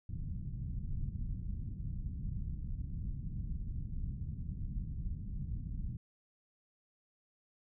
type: low-pass noise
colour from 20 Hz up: pink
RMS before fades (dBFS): -39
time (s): 0.09-5.97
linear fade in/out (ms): 5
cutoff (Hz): 170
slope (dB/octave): 24
effects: none